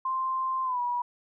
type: tone with pitch glide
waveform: sine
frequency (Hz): 1046.5 to 970.8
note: C6 to B5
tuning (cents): 0 to -30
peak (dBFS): -26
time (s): 0.05-1.02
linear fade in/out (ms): 5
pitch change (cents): -130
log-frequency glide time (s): 0.64-0.8
effects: none